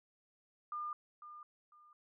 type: tone with echo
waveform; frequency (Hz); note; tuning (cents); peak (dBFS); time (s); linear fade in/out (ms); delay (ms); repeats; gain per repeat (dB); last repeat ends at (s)
sine; 1206; D6; +46; -38; 0.72-0.93; 2; 500; 2; -11; 1.93
effects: none